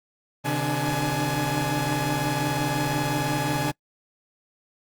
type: tone cluster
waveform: sawtooth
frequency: 130.3 / 150.5 / 295.3 / 842 Hz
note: C3 / D3 / D4 / G#5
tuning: -7 / +43 / +10 / +24 cents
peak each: -25 dBFS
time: 0.44-3.72 s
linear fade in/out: 20 ms
effects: noise-tail reverb RT60 0.1 s tail -25 dB re dry + Opus 24 kbps